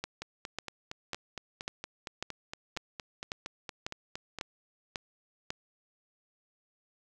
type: two click trains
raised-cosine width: 0.2 ms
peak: -21 / -17 dBFS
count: 19 / 11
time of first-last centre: 0.22-4.387 / 0.04-5.504 s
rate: 4.32 / 1.83 Hz
effects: none